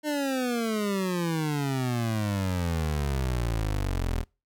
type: exponential sweep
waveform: 25% pulse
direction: down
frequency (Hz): 305.7 to 39.67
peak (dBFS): -22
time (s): 0.03-4.25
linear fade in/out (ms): 50
effects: noise-tail reverb RT60 0.3 s tail -26 dB re dry